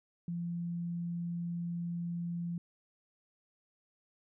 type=tone; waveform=sine; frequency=171.7 Hz; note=F3; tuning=29 cents flat; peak=-34 dBFS; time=0.28-2.58 s; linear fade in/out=2 ms; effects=none

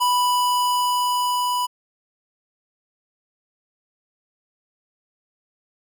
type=tone with level ramp; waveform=square; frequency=987.8 Hz; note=B5; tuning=in tune; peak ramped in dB=-17 to -21 dBFS; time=0-1.67 s; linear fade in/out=20 ms; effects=none

